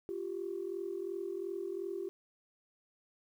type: tone pair together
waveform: sine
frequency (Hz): 349.2 / 392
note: F4 / G4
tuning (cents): 0 / 0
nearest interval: major second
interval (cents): 200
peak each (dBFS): -39 / -38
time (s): 0.09-2.09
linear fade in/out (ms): 0
effects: tanh soft clip ceiling -28 dBFS + 11-bit